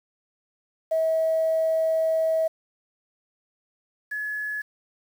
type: tone pair in turn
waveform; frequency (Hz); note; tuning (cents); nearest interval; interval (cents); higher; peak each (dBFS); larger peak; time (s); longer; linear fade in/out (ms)
sine; 644 / 1702; E5 / G#6; -41 / +42; octave + perfect fourth; 1683; second; -19 / -27; first; 0.91-2.48 / 4.11-4.62; first; 10
effects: tanh soft clip ceiling -15 dBFS + 8-bit